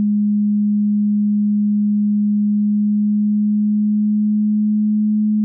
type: tone with pitch glide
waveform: sine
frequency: 207.7 to 212.6 Hz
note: G#3 to G#3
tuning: 0 to +41 cents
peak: -13 dBFS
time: 0-5.44 s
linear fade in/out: 0 ms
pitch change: +41 cents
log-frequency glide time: 2.42-5.31 s
effects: none

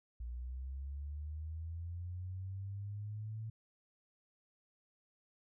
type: linear sweep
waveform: sine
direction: up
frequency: 58.27 to 111.7 Hz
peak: -40 dBFS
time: 0.2-3.5 s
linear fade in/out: 5 ms
effects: none

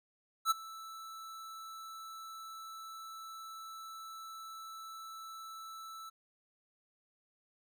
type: tone with ADSR envelope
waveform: square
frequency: 1318.5 Hz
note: E6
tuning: in tune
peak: -25 dBFS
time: 0.45-6.1 s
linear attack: 58 ms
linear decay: 18 ms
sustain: -21 dB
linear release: 13 ms
effects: none

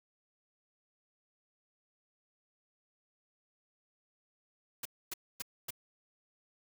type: noise bursts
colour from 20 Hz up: white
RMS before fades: -39 dBFS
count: 4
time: 4.83-5.706 s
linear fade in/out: 5 ms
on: 24 ms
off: 260 ms
effects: none

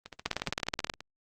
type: two click trains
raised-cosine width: 0.2 ms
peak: -24 / -11 dBFS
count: 15 / 13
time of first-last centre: 0.06-1.006 / 0.26-0.898 s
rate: 14.8 / 18.8 Hz
effects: Opus 24 kbps

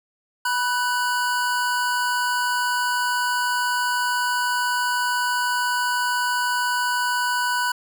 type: tone pair together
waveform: square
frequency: 980 / 1494 Hz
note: B5 / F#6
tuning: -14 / +16 cents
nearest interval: perfect fifth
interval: 730 cents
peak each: -24 / -24 dBFS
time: 0.45-7.72 s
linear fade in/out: 5 ms
effects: none

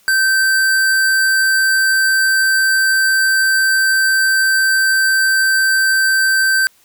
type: tone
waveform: square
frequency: 1554 Hz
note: G6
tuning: 16 cents flat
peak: -12 dBFS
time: 0.08-6.67 s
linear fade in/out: 0 ms
effects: white hiss -53 dBFS RMS until 6.84 s

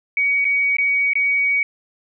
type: tone with dropouts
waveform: sine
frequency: 2254 Hz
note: C#7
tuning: 28 cents sharp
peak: -15 dBFS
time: 0.17-1.63 s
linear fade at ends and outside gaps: 2 ms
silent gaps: 0.445-0.451 / 0.768-0.784 / 1.134-1.154 s
effects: none

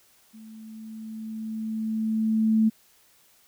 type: tone with level ramp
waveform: sine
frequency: 220 Hz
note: A3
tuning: in tune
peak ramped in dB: -43 to -16 dBFS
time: 0.33-2.7 s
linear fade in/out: 20 ms
effects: white hiss -60 dBFS RMS until 3.47 s

